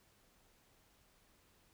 silence, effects pink hiss -70 dBFS RMS until 1.73 s

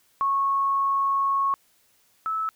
sine tone pair in turn, 1100 / 1305.4 Hz, C#6 / E6, -14 / -17 cents, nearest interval minor third, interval 297 cents, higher second, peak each -20 / -24 dBFS, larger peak first, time 0.21-1.54 / 2.26-2.49 s, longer first, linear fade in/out 0 ms, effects white hiss -63 dBFS RMS until 2.55 s

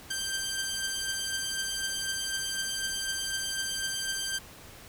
10% pulse beating tone pair, 1568 / 1572 Hz, G6 / G6, 0 / +4 cents, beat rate 4 Hz, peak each -28 / -23 dBFS, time 0.1-4.39 s, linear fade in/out 10 ms, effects pink hiss -49 dBFS RMS until 4.88 s

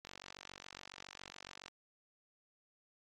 click train, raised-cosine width 0.2 ms, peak -30 dBFS, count 78, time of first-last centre 0.05-1.681 s, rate 47.2 Hz, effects AAC 32 kbps

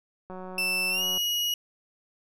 click train, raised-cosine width 1 ms, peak -27 dBFS, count 163, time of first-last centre 0.3-1.176 s, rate 185 Hz
35% pulse tone with pitch glide, 2660 to 2901 Hz, E7 to F#7, +15 to -35 cents, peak -23 dBFS, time 0.58-1.54 s, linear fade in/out 2 ms, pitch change +150 cents, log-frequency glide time 0.9-1.04 s
effects none

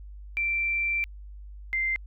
sine tone pair in turn, 2349 / 2087 Hz, D7 / C7, 0 / -5 cents, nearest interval major second, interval 205 cents, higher first, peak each -24 dBFS, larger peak neither, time 0.37-1.04 / 1.73-1.96 s, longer first, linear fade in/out 0 ms, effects added 50 Hz sine -40 dBFS peak until 2.06 s

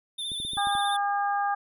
square tone with vibrato, 3553 Hz, A7, 16 cents sharp, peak -31 dBFS, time 0.18-0.97 s, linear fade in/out 10 ms, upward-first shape sine, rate 15 Hz, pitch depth 45 cents each way
clicks, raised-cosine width 3 ms, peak -30 dBFS, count 7, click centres 0.318 / 0.401 / 0.45 / 0.534 / 0.57 / 0.671 / 0.752 s
harmonic tone, 404.4 Hz, G#4, 46 cents flat, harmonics 2 / 3 / 4, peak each -25 / -31 / -33 dBFS, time 0.57-1.55 s, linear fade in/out 10 ms
effects none

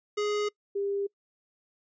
square / sine tone pair in turn, 416.4 / 399.9 Hz, G#4 / G4, +5 / +35 cents, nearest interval minor second, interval 70 cents, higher first, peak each -27 dBFS, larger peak neither, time 0.17-0.49 / 0.75-1.07 s, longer neither, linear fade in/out 10 ms, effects noise-tail reverb RT60 0.1 s tail -24 dB re dry + resampled to 16000 Hz

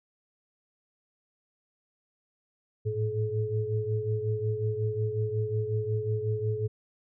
sine tone cluster, 106.8 / 112.3 / 427.7 Hz, G#2 / A2 / A4, +49 / +36 / -49 cents, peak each -31 dBFS, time 2.85-6.68 s, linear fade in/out 20 ms, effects none

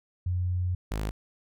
sine / sawtooth tone pair in turn, 89.9 / 52.64 Hz, F#2 / G#1, -49 / +24 cents, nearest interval major sixth, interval 927 cents, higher first, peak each -25 dBFS, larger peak neither, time 0.26-0.75 / 0.91-1.11 s, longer first, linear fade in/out 5 ms, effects none

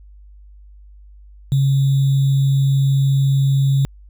sine tone with sample-and-hold, 136.8 Hz, C#3, 23 cents flat, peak -12 dBFS, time 1.52-3.85 s, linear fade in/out 0 ms, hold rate 3675 Hz, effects added 50 Hz sine -40 dBFS peak until 4.09 s

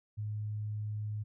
sine tone, 105.9 Hz, G#2, 34 cents sharp, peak -34 dBFS, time 0.17-1.24 s, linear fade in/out 20 ms, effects none

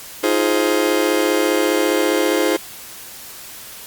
40% pulse chord, F minor seventh, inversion third, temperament just, 314.3 / 349.2 / 419.1 / 523.8 Hz, Eb4 / F4 / Ab4 / C5, +18 / 0 / +16 / +2 cents, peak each -20 dBFS, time 0.23-2.57 s, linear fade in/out 10 ms, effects white hiss -36 dBFS RMS until 3.86 s + Opus 48 kbps

